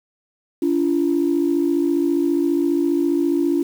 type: tone pair together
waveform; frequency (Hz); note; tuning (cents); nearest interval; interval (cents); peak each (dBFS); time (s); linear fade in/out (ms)
sine; 286.7 / 341.5; D4 / F4; -42 / -39; minor third; 303; -18; 0.62-3.63; 5
effects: tanh soft clip ceiling -9 dBFS + 7-bit